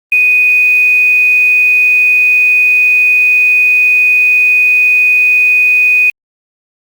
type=tone with quantisation; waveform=sine; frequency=2489 Hz; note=D#7; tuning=in tune; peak=-5 dBFS; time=0.12-6.1 s; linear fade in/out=2 ms; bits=5; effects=Opus 32 kbps